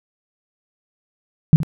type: tone with echo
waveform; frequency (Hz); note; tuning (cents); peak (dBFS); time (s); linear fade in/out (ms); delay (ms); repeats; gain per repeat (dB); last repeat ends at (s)
sine; 155.56; D#3; 0; -4; 1.53-1.56; 0; 72; 1; -14; 1.632
effects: none